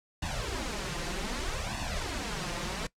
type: noise with flanger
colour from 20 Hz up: pink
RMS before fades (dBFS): -34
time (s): 0.22-2.87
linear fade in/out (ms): 5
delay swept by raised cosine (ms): 1.1 to 5.8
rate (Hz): 0.64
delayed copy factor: +0.85
effects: noise-tail reverb RT60 0.1 s tail -20 dB re dry + low-pass 7000 Hz 12 dB/octave